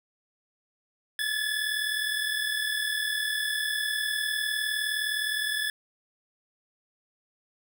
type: tone pair together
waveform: 25% pulse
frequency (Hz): 1700 / 1739.7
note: G#6 / A6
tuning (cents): +40 / -20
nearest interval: unison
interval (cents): 40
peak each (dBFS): -26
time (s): 1.19-5.7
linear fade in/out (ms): 2
effects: none